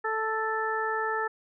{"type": "harmonic tone", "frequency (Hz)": 440, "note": "A4", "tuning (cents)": 0, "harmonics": [1, 2, 3, 4], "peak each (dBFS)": [-32, -32, -32, -32], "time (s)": [0.04, 1.28], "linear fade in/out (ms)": 10, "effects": []}